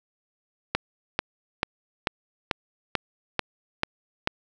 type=click train; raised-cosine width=0.3 ms; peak=-6 dBFS; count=9; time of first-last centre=0.75-4.274 s; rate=2.27 Hz; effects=none